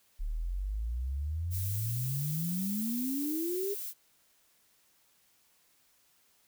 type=exponential sweep; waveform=sine; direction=up; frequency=35.56 to 413.3 Hz; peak=-31 dBFS; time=0.19-3.75 s; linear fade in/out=20 ms
type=noise; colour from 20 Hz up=violet; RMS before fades=-39 dBFS; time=1.5-3.94 s; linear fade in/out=50 ms
effects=white hiss -68 dBFS RMS until 6.47 s